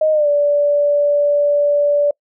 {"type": "tone with pitch glide", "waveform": "sine", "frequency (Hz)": [622.3, 580.6], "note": ["D#5", "D5"], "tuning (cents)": [0, -20], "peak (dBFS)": -11, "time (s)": [0.01, 2.11], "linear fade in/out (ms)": 5, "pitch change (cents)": -120, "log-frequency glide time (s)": [0.12, 0.28], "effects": ["noise-tail reverb RT60 0.1 s tail -26 dB re dry"]}